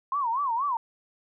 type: tone with vibrato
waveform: sine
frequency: 1025 Hz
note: C6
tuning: 36 cents flat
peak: -24 dBFS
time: 0.12-0.77 s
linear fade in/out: 2 ms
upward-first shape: sine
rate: 4.2 Hz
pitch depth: 220 cents each way
effects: none